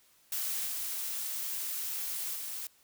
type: noise with level steps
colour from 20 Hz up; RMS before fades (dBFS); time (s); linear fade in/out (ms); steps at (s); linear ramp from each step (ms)
blue; -34 / -36 / -39; 0.32-2.67; 2; 0.65 / 2.34; 20
effects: white hiss -65 dBFS RMS until 2.83 s